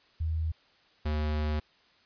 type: tone pair in turn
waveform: sine / square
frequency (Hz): 80 / 75.88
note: D#2 / D#2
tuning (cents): +49 / -43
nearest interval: minor second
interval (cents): 92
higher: first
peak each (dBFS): -27 / -28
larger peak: first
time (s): 0.2-0.52 / 1.05-1.6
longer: second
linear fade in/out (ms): 10
effects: white hiss -63 dBFS RMS until 2.05 s + resampled to 11025 Hz